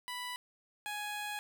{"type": "tone pair in turn", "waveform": "15% pulse", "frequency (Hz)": [988, 833.4], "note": ["B5", "G#5"], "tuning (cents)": [0, 6], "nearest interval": "minor third", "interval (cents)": 294, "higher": "first", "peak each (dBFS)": [-32, -31], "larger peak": "second", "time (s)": [[0.08, 0.36], [0.86, 1.39]], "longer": "second", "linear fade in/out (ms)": 0, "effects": []}